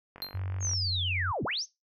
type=click train; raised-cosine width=0.5 ms; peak=-30 dBFS; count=28; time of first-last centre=0.16-0.734 s; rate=47 Hz
type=tone with exponential decay; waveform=square; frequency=4169 Hz; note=C8; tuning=7 cents flat; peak=-30 dBFS; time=0.22-0.38 s; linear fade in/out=0 ms; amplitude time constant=33 ms
type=tone with pitch glide; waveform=sine; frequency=93.8 to 90.55 Hz; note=F#2 to F#2; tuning=+24 to -37 cents; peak=-31 dBFS; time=0.34-1.32 s; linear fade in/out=10 ms; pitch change=-61 cents; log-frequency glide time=0.83-0.92 s
type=linear two-way sweep; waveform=sine; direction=down then up; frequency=6645 to 77.6 to 6645 Hz; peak=-29 dBFS; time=0.6-1.66 s; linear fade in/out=50 ms; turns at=1.44 s
effects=noise-tail reverb RT60 0.2 s tail -18 dB re dry